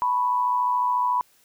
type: tone with amplitude modulation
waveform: sine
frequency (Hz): 987.8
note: B5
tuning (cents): 0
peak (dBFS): -17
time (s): 0.02-1.21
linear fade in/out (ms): 0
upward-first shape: sine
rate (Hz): 114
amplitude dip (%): 55
effects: white hiss -60 dBFS RMS until 1.44 s